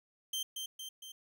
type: tone with echo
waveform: sawtooth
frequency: 3136 Hz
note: G7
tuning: in tune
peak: -31 dBFS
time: 0.33-0.43 s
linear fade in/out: 5 ms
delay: 230 ms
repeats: 3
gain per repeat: -4 dB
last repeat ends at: 1.12 s
effects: none

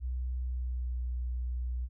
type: tone with pitch glide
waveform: sine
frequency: 62.6 to 61.38 Hz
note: B1 to B1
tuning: +24 to -10 cents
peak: -31 dBFS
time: 0-1.89 s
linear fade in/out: 50 ms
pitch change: -34 cents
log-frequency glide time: 0.43-0.96 s
effects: none

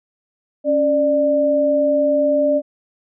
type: tone pair together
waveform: sine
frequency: 277.2 / 593.2 Hz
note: C#4 / D5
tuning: 0 / +17 cents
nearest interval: octave + minor second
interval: 1317 cents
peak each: -20 / -14 dBFS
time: 0.64-2.62 s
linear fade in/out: 50 ms
effects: none

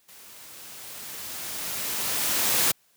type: noise with level ramp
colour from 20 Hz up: white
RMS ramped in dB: -49 to -21 dBFS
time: 0.08-2.72 s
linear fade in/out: 10 ms
effects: white hiss -64 dBFS RMS until 2.96 s + high-pass 80 Hz 12 dB/octave

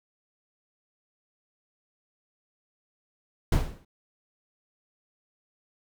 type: noise with exponential decay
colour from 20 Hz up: brown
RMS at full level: -18 dBFS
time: 3.52-3.85 s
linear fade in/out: 5 ms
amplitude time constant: 71 ms
effects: none

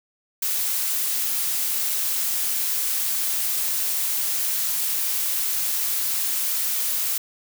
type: noise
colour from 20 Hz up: blue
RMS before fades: -24 dBFS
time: 0.42-7.18 s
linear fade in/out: 5 ms
effects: none

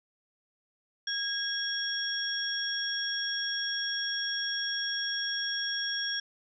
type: tone cluster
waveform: sine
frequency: 1640 / 3333 / 5560 Hz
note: G#6 / G#7 / F8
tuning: -22 / +5 / -9 cents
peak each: -34 / -34 / -34 dBFS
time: 1.07-6.2 s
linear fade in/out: 5 ms
effects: none

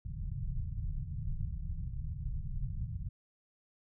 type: low-pass noise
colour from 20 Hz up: pink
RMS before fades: -37 dBFS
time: 0.05-3.09 s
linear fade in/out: 5 ms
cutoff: 160 Hz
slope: 48 dB/octave
effects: none

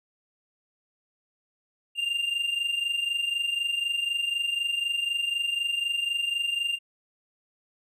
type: tone pair together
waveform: triangle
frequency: 2776 / 2800 Hz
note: F7 / F7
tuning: -11 / +4 cents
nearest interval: unison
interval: 15 cents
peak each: -30 / -25 dBFS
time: 1.95-6.79 s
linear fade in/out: 50 ms
effects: resampled to 32000 Hz

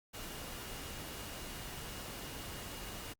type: tone in noise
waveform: sine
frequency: 2860 Hz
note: F7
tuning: 41 cents sharp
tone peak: -56 dBFS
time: 0.13-3.14 s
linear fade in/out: 20 ms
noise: pink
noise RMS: -45 dBFS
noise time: 0.13-3.14 s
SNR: -14 dB
effects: Opus 48 kbps

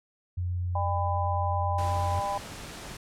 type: tone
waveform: sine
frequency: 89.2 Hz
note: F2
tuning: 37 cents sharp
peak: -27 dBFS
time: 0.37-2.2 s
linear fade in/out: 10 ms
type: harmonic tone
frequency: 200 Hz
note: G3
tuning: 35 cents sharp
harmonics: 3 / 4 / 5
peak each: -35 / -30 / -32 dBFS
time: 0.75-2.38 s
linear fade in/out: 5 ms
type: noise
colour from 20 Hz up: pink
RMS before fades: -41 dBFS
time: 1.78-2.97 s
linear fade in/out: 5 ms
effects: low-pass 10000 Hz 12 dB/octave

